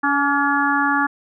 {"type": "harmonic tone with a mistuned harmonic", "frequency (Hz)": 282.7, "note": "C#4", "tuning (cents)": 34, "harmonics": [1, 3, 4, 5, 6], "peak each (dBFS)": [-22, -22, -22, -22, -22], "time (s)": [0.03, 1.07], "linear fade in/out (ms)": 10, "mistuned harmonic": 4, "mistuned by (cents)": 31, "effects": []}